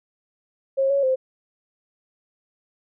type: tone with pitch steps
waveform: sine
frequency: 540 / 557 / 521 Hz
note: C#5 / C#5 / C5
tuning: -45 / +8 / -7 cents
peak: -17 dBFS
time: 0.77-1.16 s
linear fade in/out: 20 ms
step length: 130 ms
effects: none